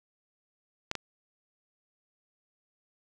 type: clicks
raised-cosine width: 0.2 ms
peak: -13 / -16 dBFS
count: 2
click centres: 0.914 / 0.953 s
effects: none